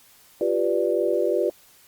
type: chord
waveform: sine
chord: G dominant seventh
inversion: third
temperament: equal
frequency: 349.2 / 392 / 493.9 / 587.3 Hz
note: F4 / G4 / B4 / D5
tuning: 0 / 0 / 0 / 0 cents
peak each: -25 dBFS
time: 0.41-1.5 s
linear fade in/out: 2 ms
effects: white hiss -54 dBFS RMS until 1.87 s + Opus 48 kbps